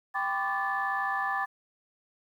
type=tone cluster; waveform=sine; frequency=787 / 1007 / 1121 / 1180 / 1743 Hz; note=G5 / B5 / C#6 / D6 / A6; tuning=+7 / +33 / +19 / +8 / -17 cents; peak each=-32 / -35 / -39 / -33 / -31 dBFS; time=0.14-1.46 s; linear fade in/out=20 ms; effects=tanh soft clip ceiling -18 dBFS + 10-bit